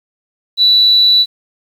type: tone with amplitude modulation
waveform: sine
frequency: 3951 Hz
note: B7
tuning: in tune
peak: -4 dBFS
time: 0.57-1.26 s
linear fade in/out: 50 ms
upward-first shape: sine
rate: 251 Hz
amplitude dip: 30%
effects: tanh soft clip ceiling 0 dBFS + 7-bit